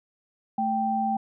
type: tone pair together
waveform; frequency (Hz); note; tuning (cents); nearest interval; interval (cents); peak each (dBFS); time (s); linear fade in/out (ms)
sine; 220 / 783.2; A3 / G5; 0 / -2; octave + minor seventh; 2198; -28 / -24; 0.58-1.17; 5
effects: none